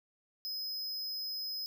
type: tone with amplitude modulation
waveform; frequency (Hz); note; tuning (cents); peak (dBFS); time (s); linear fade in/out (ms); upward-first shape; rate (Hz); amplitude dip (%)
square; 5080; D#8; +35; -35; 0.45-1.66; 0; sine; 235; 35
effects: none